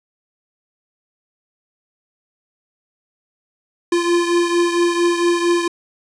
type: beating tone pair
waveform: square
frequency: 344.8 / 349.2 Hz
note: F4 / F4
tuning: -22 / 0 cents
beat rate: 4.4 Hz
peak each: -16 / -22 dBFS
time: 3.92-5.68 s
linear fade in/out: 5 ms
effects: resampled to 22050 Hz + 9-bit